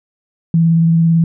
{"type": "tone with vibrato", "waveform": "sine", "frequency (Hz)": 165.3, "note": "E3", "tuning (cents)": 5, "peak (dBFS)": -8, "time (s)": [0.54, 1.24], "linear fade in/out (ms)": 2, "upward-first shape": "triangle", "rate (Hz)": 18, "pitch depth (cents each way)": 22, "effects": []}